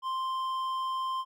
sine tone with hard clipping, 1046.5 Hz, C6, in tune, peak -31 dBFS, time 0.02-1.25 s, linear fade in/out 50 ms, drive 6 dB, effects none

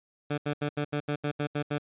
15% pulse tone bursts, 146.83 Hz, D3, in tune, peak -21 dBFS, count 10, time 0.3-1.784 s, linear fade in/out 10 ms, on 80 ms, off 76 ms, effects resampled to 8000 Hz

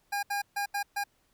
25% pulse tone bursts at uneven times, 810 Hz, G#5, 43 cents flat, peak -25 dBFS, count 5, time 0.12-0.23 / 0.3-0.42 / 0.56-0.66 / 0.74-0.83 / 0.96-1.04 s, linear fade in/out 10 ms, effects pink hiss -70 dBFS RMS until 1.33 s

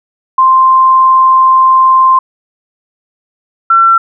sine tone pair in turn, 1046.5 / 1349.6 Hz, C6 / E6, 0 / +40 cents, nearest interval major third, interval 440 cents, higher second, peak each -3 dBFS, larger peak neither, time 0.38-2.19 / 3.7-3.98 s, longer first, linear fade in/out 5 ms, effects none

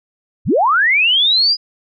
sine linear sweep, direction up, 40 to 4978 Hz, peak -10 dBFS, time 0.45-1.57 s, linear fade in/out 50 ms, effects none

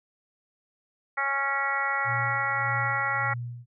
harmonic tone, 276.1 Hz, C#4, 7 cents flat, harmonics 2 / 3 / 4 / 5 / 6 / 7 / 8, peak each -40 / -32 / -34 / -29 / -40 / -29 / -35 dBFS, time 1.17-3.34 s, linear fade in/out 10 ms
sine tone with tremolo, 120.2 Hz, B2, 46 cents flat, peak -30 dBFS, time 2.04-3.66 s, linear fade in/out 50 ms, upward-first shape sine, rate 1.7 Hz, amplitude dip 75%
effects none

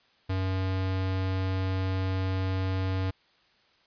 square tone, 94.4 Hz, F#2, 35 cents sharp, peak -27 dBFS, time 0.29-3.11 s, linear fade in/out 10 ms, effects white hiss -64 dBFS RMS until 3.86 s + resampled to 11025 Hz

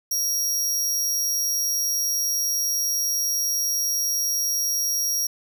sawtooth tone, 5650 Hz, F8, 19 cents sharp, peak -19 dBFS, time 0.11-5.27 s, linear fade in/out 5 ms, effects none

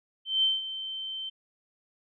sine tone with ADSR envelope, 3102 Hz, G7, 19 cents flat, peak -20 dBFS, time 0.25-1.3 s, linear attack 180 ms, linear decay 180 ms, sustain -13 dB, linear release 15 ms, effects none

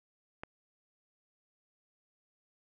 click, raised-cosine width 0.5 ms, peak -25 dBFS, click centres 0.435 s, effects none

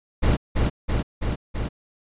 brown noise with echo, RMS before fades -18 dBFS, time 0.22-0.37 s, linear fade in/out 20 ms, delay 330 ms, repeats 4, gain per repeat -2 dB, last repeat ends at 1.69 s, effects resampled to 8000 Hz

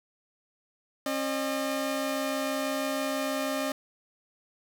sawtooth tone pair together, 270.1 / 606.4 Hz, C#4 / D#5, -45 / -45 cents, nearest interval octave + major second, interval 1400 cents, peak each -27 dBFS, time 1.06-3.72 s, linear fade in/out 2 ms, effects none

